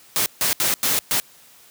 white noise bursts at uneven times, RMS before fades -20 dBFS, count 5, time 0.16-0.26 / 0.41-0.53 / 0.6-0.74 / 0.83-0.99 / 1.11-1.2 s, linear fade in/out 0 ms, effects white hiss -50 dBFS RMS until 1.7 s + high-pass 80 Hz 12 dB/octave

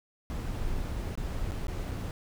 brown noise with dropouts, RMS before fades -33 dBFS, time 0.3-2.11 s, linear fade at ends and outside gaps 0 ms, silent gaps 1.154-1.175 / 1.511-1.519 / 1.668-1.682 / 1.911-1.915 s, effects none

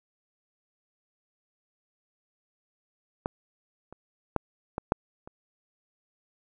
clicks, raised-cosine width 1 ms, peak -14 / -30 / -10 / -16 / -7 / -29 dBFS, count 6, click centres 3.259 / 3.926 / 4.363 / 4.781 / 4.921 / 5.275 s, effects none

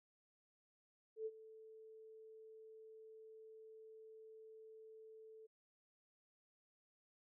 sine tone with ADSR envelope, 440 Hz, A4, in tune, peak -39 dBFS, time 1.16-5.47 s, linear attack 99 ms, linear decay 44 ms, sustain -17 dB, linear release 16 ms, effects none

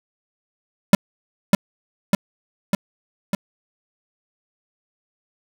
square tone with echo, 196 Hz, G3, in tune, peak -7 dBFS, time 0.93-0.95 s, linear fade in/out 2 ms, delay 600 ms, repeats 4, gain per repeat -3 dB, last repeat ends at 3.35 s, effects none

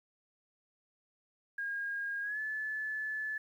sine tone with pitch glide, 1625 to 1731.6 Hz, G#6 to A6, -38 to -28 cents, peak -34 dBFS, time 1.58-3.38 s, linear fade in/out 5 ms, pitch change +110 cents, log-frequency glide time 2.22-2.39 s, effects 11-bit

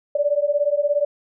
sine beating tone pair, 573 / 590 Hz, D5 / D5, -43 / +8 cents, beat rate 17 Hz, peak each -20 dBFS, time 0.15-1.05 s, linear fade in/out 5 ms, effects none

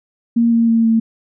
sine tone with pitch steps, 233.1 / 230.6 / 228 / 225.6 Hz, A#3 / A#3 / A#3 / A3, 0 / -19 / -38 / +44 cents, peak -10 dBFS, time 0.36-1 s, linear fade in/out 10 ms, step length 160 ms, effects none

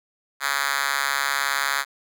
5% pulse tone with high-pass filter, 139.6 Hz, C#3, 13 cents sharp, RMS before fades -24 dBFS, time 0.4-1.85 s, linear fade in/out 50 ms, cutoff 1500 Hz, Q 1.3, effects none

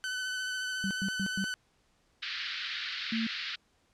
sawtooth tone with vibrato, 1510 Hz, F#6, 35 cents sharp, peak -29 dBFS, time 0.04-1.54 s, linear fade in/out 0 ms, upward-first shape sine, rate 14 Hz, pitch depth 20 cents each way
sine tone bursts, 193.7 Hz, G3, 20 cents flat, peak -30 dBFS, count 4, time 0.84-1.442 s, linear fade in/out 0 ms, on 68 ms, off 110 ms
white band-pass noise, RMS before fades -37 dBFS, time 2.22-3.56 s, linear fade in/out 10 ms, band 1400 to 4500 Hz, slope 48 dB/octave
sine tone, 224.9 Hz, A3, 38 cents sharp, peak -29 dBFS, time 3.12-3.27 s, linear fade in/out 5 ms
effects pink hiss -70 dBFS RMS until 3.93 s + low-pass 8000 Hz 12 dB/octave

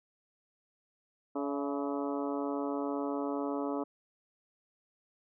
harmonic tone with a mistuned harmonic, 142.1 Hz, C#3, 43 cents sharp, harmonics 2 / 3 / 4 / 5 / 6 / 7 / 8 / 9, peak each -34 / -38 / -40 / -42 / -44 / -45 / -46 / -47 dBFS, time 1.35-3.84 s, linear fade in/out 10 ms, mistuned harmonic 5, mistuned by -68 cents, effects none

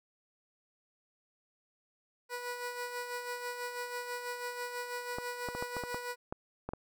15% pulse tone with tremolo, 488.8 Hz, B4, 18 cents flat, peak -29 dBFS, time 2.29-6.16 s, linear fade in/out 50 ms, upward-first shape sine, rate 6.1 Hz, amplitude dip 50%
clicks, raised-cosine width 1 ms, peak -23 dBFS, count 10, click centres 5.185 / 5.487 / 5.55 / 5.625 / 5.767 / 5.837 / 5.945 / 6.325 / 6.69 / 6.735 s
effects none

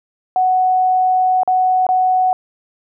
sine tone with dropouts, 742 Hz, F#5, 5 cents sharp, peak -11 dBFS, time 0.36-2.33 s, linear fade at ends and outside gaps 1 ms, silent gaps 1.433-1.476 / 1.867-1.889 s, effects none

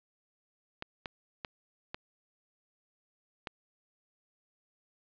clicks, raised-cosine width 0.3 ms, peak -21 dBFS, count 5, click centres 0.824 / 1.058 / 1.448 / 1.945 / 3.472 s, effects resampled to 11025 Hz + 10-bit

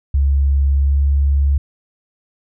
sine tone with pitch glide, 69.4 to 70.13 Hz, C#2 to C#2, +3 to +21 cents, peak -11 dBFS, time 0.14-1.58 s, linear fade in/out 5 ms, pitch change +18 cents, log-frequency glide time 0.81-0.99 s, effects none

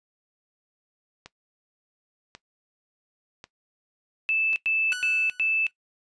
click train, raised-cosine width 0.2 ms, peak -24 dBFS, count 4, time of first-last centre 1.26-4.532 s, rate 0.917 Hz
sine tone bursts, 2632 Hz, E7, 3 cents flat, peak -21 dBFS, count 4, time 4.29-5.667 s, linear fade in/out 0 ms, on 270 ms, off 99 ms
sawtooth tone with exponential decay, 1481 Hz, F#6, 1 cent sharp, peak -24 dBFS, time 4.92-5.71 s, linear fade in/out 0 ms, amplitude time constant 170 ms
effects noise-tail reverb RT60 0.1 s tail -18 dB re dry + resampled to 22050 Hz

